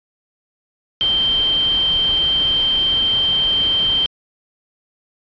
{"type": "tone in noise", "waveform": "sine", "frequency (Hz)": 3136, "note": "G7", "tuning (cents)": 0, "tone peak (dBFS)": -14, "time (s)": [1.01, 4.06], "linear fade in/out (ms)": 0, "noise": "pink", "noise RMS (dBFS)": -30, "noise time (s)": [1.01, 4.06], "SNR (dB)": 13, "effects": ["resampled to 11025 Hz"]}